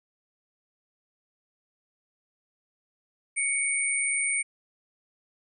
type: tone pair together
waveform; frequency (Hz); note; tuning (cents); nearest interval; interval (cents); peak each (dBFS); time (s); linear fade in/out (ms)
sine; 2234 / 8931; C#7 / C#9; +13 / +12; 2 octaves; 2399; -27; 3.36-4.43; 20
effects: none